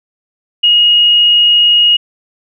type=tone; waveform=sine; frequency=2877 Hz; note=F#7; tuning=49 cents flat; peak=-5 dBFS; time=0.63-1.97 s; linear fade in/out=10 ms; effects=none